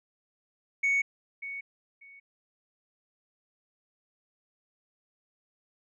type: tone with echo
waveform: sine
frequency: 2224 Hz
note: C#7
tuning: 5 cents sharp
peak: -21 dBFS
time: 0.83-1.02 s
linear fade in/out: 10 ms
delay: 590 ms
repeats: 2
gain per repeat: -14 dB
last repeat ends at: 2.2 s
effects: tanh soft clip ceiling -21 dBFS